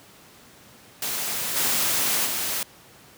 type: noise with level steps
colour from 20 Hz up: white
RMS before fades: -28 / -23 / -27 dBFS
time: 1.02-2.63 s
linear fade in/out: 2 ms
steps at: 1.55 / 2.25 s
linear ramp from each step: 20 ms
effects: pink hiss -50 dBFS RMS until 3.17 s + high-pass 100 Hz 12 dB/octave